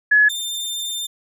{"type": "tone pair in turn", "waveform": ["sine", "sawtooth"], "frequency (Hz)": [1697, 3596], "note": ["G#6", "A7"], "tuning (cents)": [37, 37], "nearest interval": "octave + minor second", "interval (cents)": 1300, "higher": "second", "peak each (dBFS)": [-10, -21], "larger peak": "first", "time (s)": [[0.11, 0.29], [0.29, 1.07]], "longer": "second", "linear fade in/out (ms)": 10, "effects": []}